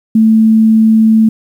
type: tone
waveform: sine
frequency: 220.9 Hz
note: A3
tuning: 7 cents sharp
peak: -4 dBFS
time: 0.15-1.29 s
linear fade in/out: 5 ms
effects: 7-bit